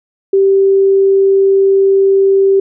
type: tone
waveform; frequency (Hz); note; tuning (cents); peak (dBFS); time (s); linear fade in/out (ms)
sine; 390; G4; -9; -6; 0.33-2.6; 5
effects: none